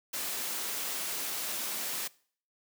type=noise; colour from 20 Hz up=white; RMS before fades=-35 dBFS; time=0.13-2.08 s; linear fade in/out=10 ms; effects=noise-tail reverb RT60 0.5 s tail -22 dB re dry + high-pass 200 Hz 12 dB/octave